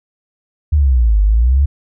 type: exponential two-way sweep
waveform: sine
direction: down then up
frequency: 77.78 to 49 to 73.1 Hz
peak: -8 dBFS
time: 0.72-1.66 s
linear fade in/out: 10 ms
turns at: 1.22 s
effects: none